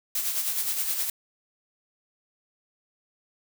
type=noise with tremolo; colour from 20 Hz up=blue; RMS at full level=-26 dBFS; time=0.15-1.1 s; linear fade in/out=2 ms; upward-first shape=sine; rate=9.6 Hz; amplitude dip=50%; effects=none